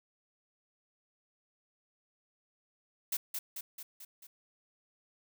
blue noise with echo, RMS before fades -33 dBFS, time 3.12-3.17 s, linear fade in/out 5 ms, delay 220 ms, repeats 5, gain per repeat -4 dB, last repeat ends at 4.27 s, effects none

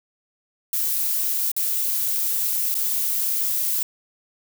violet noise with dropouts, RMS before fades -23 dBFS, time 0.73-3.83 s, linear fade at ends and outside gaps 2 ms, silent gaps 1.517-1.564 / 2.743-2.751 s, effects none

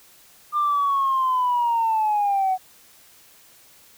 sine linear sweep, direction down, 1204 to 740 Hz, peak -17 dBFS, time 0.52-2.58 s, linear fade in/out 50 ms, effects tanh soft clip ceiling -14 dBFS + white hiss -52 dBFS RMS until 3.97 s

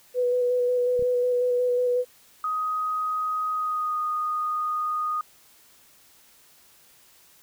sine tone with vibrato, 493.9 Hz, B4, in tune, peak -20 dBFS, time 0.14-2.05 s, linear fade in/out 50 ms, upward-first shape square, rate 5.5 Hz, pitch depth 13 cents each way
clicks, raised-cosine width 5 ms, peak -28 dBFS, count 2, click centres 0.994 / 1.024 s
sine tone with pitch glide, 1254 to 1234.6 Hz, D#6 to D#6, +13 to -14 cents, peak -24 dBFS, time 2.44-5.21 s, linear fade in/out 2 ms, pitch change -27 cents, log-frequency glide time 3.52-3.99 s
effects white hiss -56 dBFS RMS until 7.42 s

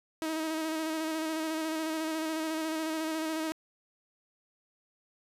sawtooth tone with vibrato, 317.4 Hz, D#4, 35 cents sharp, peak -27 dBFS, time 0.22-3.52 s, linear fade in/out 0 ms, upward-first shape square, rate 14 Hz, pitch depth 23 cents each way, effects resampled to 32000 Hz

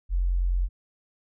sine tone, 44.56 Hz, F1, 36 cents sharp, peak -21 dBFS, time 0.09-0.69 s, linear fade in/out 50 ms, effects none

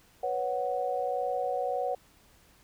sine chord, B suspended second, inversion none, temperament just, 493.9 / 555.6 / 740.8 Hz, B4 / C#5 / F#5, 0 / +4 / +2 cents, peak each -33 / -33 / -31 dBFS, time 0.23-1.95 s, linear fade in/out 5 ms, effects pink hiss -61 dBFS RMS until 2.63 s

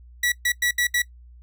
sawtooth tone bursts at uneven times, 1941 Hz, B6, 31 cents flat, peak -16 dBFS, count 5, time 0.23-0.32 / 0.45-0.52 / 0.62-0.71 / 0.78-0.87 / 0.94-1.02 s, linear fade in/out 5 ms, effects noise-tail reverb RT60 0.1 s tail -19 dB re dry + added 60 Hz sine -44 dBFS peak until 1.42 s

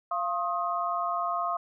sine tone cluster, 692 / 1072 / 1253 Hz, F5 / C6 / D#6, -16 / +42 / +12 cents, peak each -31 dBFS, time 0.11-1.57 s, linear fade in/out 5 ms, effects none

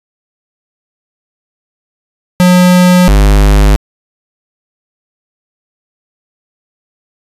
square tone pair in turn, 180.3 / 50.59 Hz, F#3 / G#1, -45 / -45 cents, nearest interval octave + minor seventh, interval 2200 cents, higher first, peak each -4 dBFS, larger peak neither, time 2.4-3.08 / 3.08-3.76 s, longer neither, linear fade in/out 0 ms, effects resampled to 32000 Hz

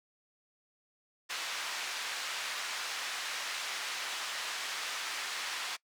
pink band-pass noise, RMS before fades -38 dBFS, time 1.29-5.77 s, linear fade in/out 20 ms, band 1300 to 6000 Hz, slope 12 dB/octave, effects noise-tail reverb RT60 0.1 s tail -23 dB re dry

